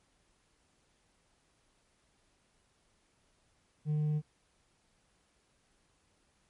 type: tone with hard clipping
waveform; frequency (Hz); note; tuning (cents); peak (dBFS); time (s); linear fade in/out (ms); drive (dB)
triangle; 151.4; D#3; -47; -27; 3.85-4.22; 50; 1
effects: pink hiss -72 dBFS RMS until 6.49 s + MP3 48 kbps

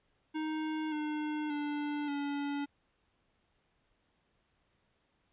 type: tone with pitch steps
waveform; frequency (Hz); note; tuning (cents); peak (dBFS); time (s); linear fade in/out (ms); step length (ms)
square; 311.6 / 302.6 / 293.8 / 285.2; D#4 / D#4 / D4 / C#4; +3 / -48 / +1 / +49; -34; 0.34-2.66; 20; 580
effects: pink hiss -75 dBFS RMS until 5.32 s + resampled to 8000 Hz

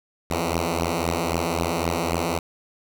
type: beating tone pair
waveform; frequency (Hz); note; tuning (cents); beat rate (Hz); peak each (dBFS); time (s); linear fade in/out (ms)
5% pulse; 82.41 / 86.21; E2 / F2; 0 / -22; 3.8; -14; 0.3-2.39; 5
effects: none

